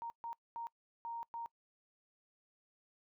sine tone bursts at uneven times, 930 Hz, A#5, 4 cents flat, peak -40 dBFS, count 5, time 0.02-0.1 / 0.24-0.33 / 0.56-0.67 / 1.05-1.23 / 1.34-1.46 s, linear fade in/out 0 ms, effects noise-tail reverb RT60 0.1 s tail -23 dB re dry

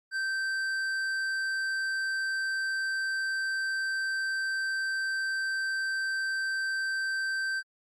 triangle tone with tanh clipping, 1558 Hz, G6, 11 cents flat, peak -30 dBFS, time 0.11-7.63 s, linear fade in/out 50 ms, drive 14 dB, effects Opus 48 kbps

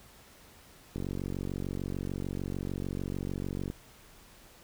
click train, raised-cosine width 3 ms, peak -22 dBFS, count 129, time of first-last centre 0.96-3.701 s, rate 46.7 Hz, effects pink hiss -56 dBFS RMS until 4.63 s

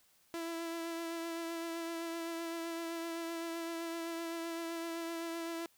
sawtooth tone with vibrato, 333.1 Hz, E4, 18 cents sharp, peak -34 dBFS, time 0.34-5.66 s, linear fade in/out 0 ms, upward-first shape triangle, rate 7.8 Hz, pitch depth 23 cents each way, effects white hiss -69 dBFS RMS until 5.77 s

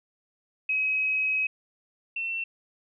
sine tone pair in turn, 2545 / 2698 Hz, D#7 / E7, +39 / +40 cents, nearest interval minor second, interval 101 cents, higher second, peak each -23 / -28 dBFS, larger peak first, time 0.69-1.47 / 2.16-2.44 s, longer first, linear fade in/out 5 ms, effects none

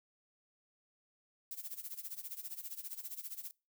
violet noise with tremolo, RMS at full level -42 dBFS, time 1.51-3.51 s, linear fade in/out 0 ms, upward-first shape sine, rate 15 Hz, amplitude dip 85%, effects noise-tail reverb RT60 0.3 s tail -24 dB re dry

